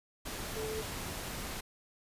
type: tone in noise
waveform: sine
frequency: 436.1 Hz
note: A4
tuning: 15 cents flat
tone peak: -36 dBFS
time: 0.56-0.82 s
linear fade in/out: 10 ms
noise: pink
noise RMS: -40 dBFS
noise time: 0.25-1.61 s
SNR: +1 dB
effects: resampled to 32000 Hz